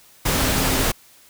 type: tone in noise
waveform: sine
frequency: 261.6 Hz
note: C4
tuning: in tune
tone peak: -27 dBFS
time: 0.35-0.83 s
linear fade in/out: 10 ms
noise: pink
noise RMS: -20 dBFS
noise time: 0.25-0.92 s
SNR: -10 dB
effects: white hiss -51 dBFS RMS until 1.29 s